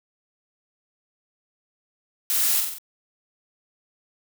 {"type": "noise with echo", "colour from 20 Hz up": "blue", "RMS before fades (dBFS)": -23, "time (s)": [2.3, 2.6], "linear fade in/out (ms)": 0, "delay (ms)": 46, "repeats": 4, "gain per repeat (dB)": -4, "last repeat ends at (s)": 2.784, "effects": []}